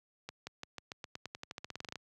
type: accelerating click train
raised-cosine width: 0.2 ms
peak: -24 dBFS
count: 20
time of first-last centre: 0.29-1.957 s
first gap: 180 ms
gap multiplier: 0.91
effects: high-pass 80 Hz 12 dB/octave